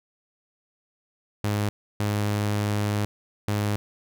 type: tone bursts at uneven times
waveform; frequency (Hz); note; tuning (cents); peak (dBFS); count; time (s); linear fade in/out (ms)
sawtooth; 103.83; G#2; 0; -19; 3; 1.44-1.69 / 2-3.05 / 3.48-3.76; 0
effects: none